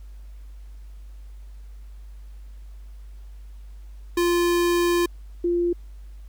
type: tone pair in turn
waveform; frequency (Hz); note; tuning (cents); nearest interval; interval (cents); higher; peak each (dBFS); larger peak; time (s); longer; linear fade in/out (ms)
square / sine; 347.4 / 347.4; F4 / F4; -9 / -9; unison; 0; neither; -19; neither; 4.17-5.06 / 5.44-5.73; first; 5
effects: added 50 Hz sine -38 dBFS peak until 6.28 s + pink hiss -62 dBFS RMS until 6.28 s